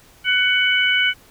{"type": "harmonic tone", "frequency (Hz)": 747, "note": "F#5", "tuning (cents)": 16, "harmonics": [2, 3, 4], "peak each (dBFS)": [-19, -19, -19], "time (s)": [0.24, 1.14], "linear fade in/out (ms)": 50, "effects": ["pink hiss -50 dBFS RMS until 1.3 s"]}